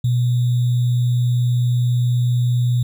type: tone with sample-and-hold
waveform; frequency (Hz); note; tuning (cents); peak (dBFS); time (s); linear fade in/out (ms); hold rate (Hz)
sine; 122.3; B2; -16; -14; 0.04-2.83; 5; 3675
effects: none